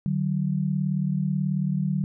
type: tone pair together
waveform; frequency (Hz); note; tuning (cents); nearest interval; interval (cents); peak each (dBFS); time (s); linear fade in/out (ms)
sine; 150 / 188.39; D3 / F#3; +37 / +31; major third; 394; -25; 0.06-2.04; 0
effects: none